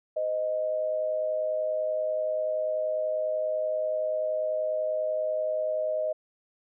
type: tone pair together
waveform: sine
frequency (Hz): 512 / 622.3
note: C5 / D#5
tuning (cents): -38 / 0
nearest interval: minor third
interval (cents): 338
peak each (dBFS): -34 / -26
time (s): 0.16-6.13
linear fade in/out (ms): 10
effects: none